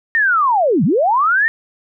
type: linear two-way sweep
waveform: sine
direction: down then up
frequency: 1857 to 137.7 to 1857 Hz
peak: -11 dBFS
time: 0.15-1.48 s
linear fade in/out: 0 ms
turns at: 0.84 s
effects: none